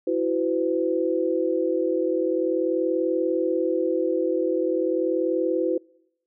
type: chord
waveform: sine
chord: E suspended second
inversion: none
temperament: equal with one note detuned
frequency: 329.6 / 370 / 506.9 Hz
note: E4 / F#4 / B4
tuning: 0 / 0 / +45 cents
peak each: -25 dBFS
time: 0.07-5.78 s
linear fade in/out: 5 ms
effects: noise-tail reverb RT60 0.8 s tail -26 dB re dry